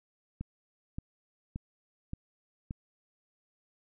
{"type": "click train", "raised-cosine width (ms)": 5, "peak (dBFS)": -24, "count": 5, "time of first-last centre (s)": [0.41, 2.709], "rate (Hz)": 1.74, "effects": []}